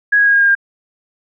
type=tone with pitch steps; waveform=sine; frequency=1661.2 / 1649.7 / 1638.3 / 1627 / 1615.8 / 1604.6 Hz; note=G#6 / G#6 / G#6 / G#6 / G#6 / G6; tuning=0 / -12 / -24 / -36 / -48 / +40 cents; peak=-8 dBFS; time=0.12-0.552 s; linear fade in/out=10 ms; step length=72 ms; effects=none